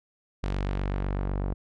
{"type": "tone with low-pass filter sweep", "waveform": "sawtooth", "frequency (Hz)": 48, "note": "G1", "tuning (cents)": -36, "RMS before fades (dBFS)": -29, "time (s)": [0.43, 1.54], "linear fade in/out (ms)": 10, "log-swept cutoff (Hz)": [5000, 900], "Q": 0.74, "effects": []}